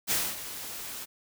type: noise with ADSR envelope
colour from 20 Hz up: white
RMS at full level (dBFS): -26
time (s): 0.07-1.06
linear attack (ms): 41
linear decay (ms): 240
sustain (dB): -13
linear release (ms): 28
effects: none